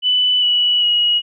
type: tone with pitch steps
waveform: sine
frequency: 2989 / 2944 / 2901 Hz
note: F#7 / F#7 / F#7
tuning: +17 / -9 / -35 cents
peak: -12 dBFS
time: 0.02-1.22 s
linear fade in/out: 50 ms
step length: 400 ms
effects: none